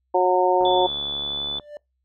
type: harmonic tone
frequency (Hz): 182.2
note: F#3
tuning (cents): -26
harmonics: 2 / 3 / 4 / 5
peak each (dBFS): -21 / -21 / -21 / -21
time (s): 0.14-0.87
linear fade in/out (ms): 10
type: click train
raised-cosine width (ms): 1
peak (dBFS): -24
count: 72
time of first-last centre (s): 0.61-1.597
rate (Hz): 71.9
type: tone with pitch glide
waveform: sine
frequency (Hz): 3465 to 3487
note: A7 to A7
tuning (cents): -27 to -16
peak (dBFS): -25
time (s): 0.65-1.59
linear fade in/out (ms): 2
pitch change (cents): +11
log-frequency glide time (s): 1.14-1.46
type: tone with exponential growth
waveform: triangle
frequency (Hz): 591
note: D5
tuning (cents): +11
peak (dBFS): -29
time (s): 1.44-1.77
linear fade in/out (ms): 1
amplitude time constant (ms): 71
effects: noise-tail reverb RT60 0.2 s tail -25 dB re dry + added 64 Hz sine -70 dBFS peak until 2.04 s